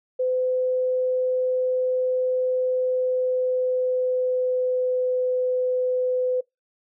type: tone with pitch glide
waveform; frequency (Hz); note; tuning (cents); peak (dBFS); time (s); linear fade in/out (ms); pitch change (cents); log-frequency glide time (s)
sine; 509 to 505.2; C5 to B4; -48 to +39; -20; 0.19-6.41; 10; -13; 2.69-5.15
effects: noise-tail reverb RT60 0.2 s tail -26 dB re dry